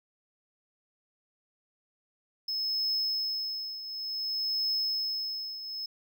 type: tone with tremolo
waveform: triangle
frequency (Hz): 5190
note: E8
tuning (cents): -28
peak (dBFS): -25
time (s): 2.48-5.86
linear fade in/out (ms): 5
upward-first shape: triangle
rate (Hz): 0.56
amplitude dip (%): 75
effects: none